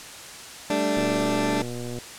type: chord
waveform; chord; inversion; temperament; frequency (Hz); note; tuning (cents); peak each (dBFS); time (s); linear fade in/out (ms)
20% pulse; G suspended second; none; equal; 196 / 220 / 293.7; G3 / A3 / D4; 0 / 0 / 0; -25 / -24 / -19; 0.7-1.62; 2
type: click train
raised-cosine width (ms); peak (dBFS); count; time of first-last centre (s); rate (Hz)
2; -22; 124; 0.97-1.987; 121
effects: white hiss -40 dBFS RMS until 2.18 s + low-pass 9000 Hz 12 dB/octave